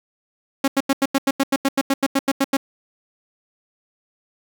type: tone bursts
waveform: sawtooth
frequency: 273.1 Hz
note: C#4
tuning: 26 cents flat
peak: -11 dBFS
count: 16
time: 0.64-2.569 s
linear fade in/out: 5 ms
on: 39 ms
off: 87 ms
effects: 8-bit